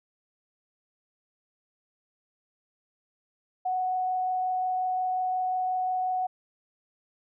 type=tone with frequency modulation; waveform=sine; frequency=740 Hz; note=F#5; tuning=in tune; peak=-25 dBFS; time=3.65-6.27 s; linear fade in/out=10 ms; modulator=25.6 Hz; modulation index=0.22; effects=none